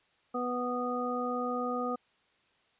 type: harmonic tone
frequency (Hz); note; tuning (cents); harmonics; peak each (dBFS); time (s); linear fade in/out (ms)
246.9; B3; 0; 1 / 2 / 3 / 5; -35 / -35 / -38 / -35; 0.34-1.96; 10
effects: white hiss -69 dBFS RMS until 2.79 s + resampled to 8000 Hz